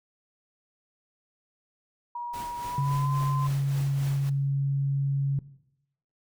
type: tone with pitch glide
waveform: sine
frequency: 957 to 1031.6 Hz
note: A#5 to C6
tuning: +45 to -25 cents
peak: -31 dBFS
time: 2.15-3.47 s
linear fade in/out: 5 ms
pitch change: +130 cents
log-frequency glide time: 2.59-3.15 s
type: noise with tremolo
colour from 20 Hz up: pink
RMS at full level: -41 dBFS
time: 2.33-4.3 s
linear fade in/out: 10 ms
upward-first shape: triangle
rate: 3.6 Hz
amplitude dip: 65%
type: tone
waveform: sine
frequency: 138.59 Hz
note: C#3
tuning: in tune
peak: -23 dBFS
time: 2.78-5.39 s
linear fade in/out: 2 ms
effects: noise-tail reverb RT60 0.8 s tail -17 dB re dry